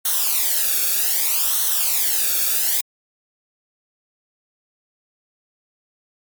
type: noise with flanger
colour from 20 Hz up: blue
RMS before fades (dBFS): -19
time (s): 0.05-2.81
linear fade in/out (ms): 5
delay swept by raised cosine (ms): 0.41 to 1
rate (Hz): 0.64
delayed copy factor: -0.75
effects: MP3 96 kbps